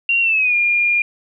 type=tone with pitch glide; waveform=sine; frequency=2756 to 2413 Hz; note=F7 to D7; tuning=-24 to +46 cents; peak=-13 dBFS; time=0.09-1.02 s; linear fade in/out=2 ms; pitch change=-230 cents; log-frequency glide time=0.21-0.55 s; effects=none